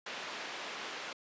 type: low-pass noise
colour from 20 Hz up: white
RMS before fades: -42 dBFS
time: 0.06-1.13 s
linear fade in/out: 5 ms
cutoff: 3000 Hz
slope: 12 dB/octave
effects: high-pass 300 Hz 12 dB/octave + resampled to 16000 Hz